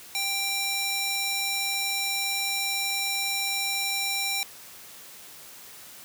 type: tone with high-pass filter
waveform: square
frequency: 789 Hz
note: G5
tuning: 11 cents sharp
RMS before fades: -28 dBFS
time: 0.15-4.43 s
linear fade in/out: 0 ms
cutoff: 2500 Hz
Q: 0.66
effects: white hiss -46 dBFS RMS until 6.04 s + high-pass 80 Hz 12 dB/octave